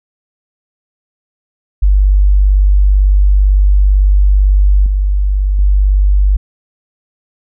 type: tone with level steps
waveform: sine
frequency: 48.96 Hz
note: G1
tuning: 1 cent flat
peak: -5 / -9 / -6 dBFS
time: 1.82-6.37 s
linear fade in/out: 10 ms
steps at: 4.86 / 5.59 s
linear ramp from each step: 2 ms
effects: none